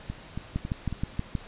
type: two click trains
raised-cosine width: 5 ms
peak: -20 / -15 dBFS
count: 4 / 6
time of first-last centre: 0.1-0.926 / 0.56-1.352 s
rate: 3.63 / 6.31 Hz
effects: pink hiss -47 dBFS RMS until 1.47 s + resampled to 8000 Hz